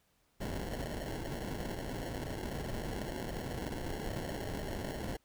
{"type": "noise with sample-and-hold", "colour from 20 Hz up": "pink", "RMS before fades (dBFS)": -39, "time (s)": [0.4, 5.17], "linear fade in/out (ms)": 10, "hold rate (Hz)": 1225, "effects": ["pink hiss -73 dBFS RMS until 5.24 s"]}